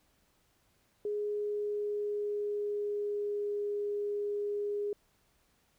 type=tone with pitch glide; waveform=sine; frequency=416.1 to 411.1 Hz; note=G#4 to G#4; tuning=+3 to -18 cents; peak=-31 dBFS; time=1.05-4.93 s; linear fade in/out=2 ms; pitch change=-21 cents; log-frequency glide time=1.15-3.64 s; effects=pink hiss -71 dBFS RMS until 5.78 s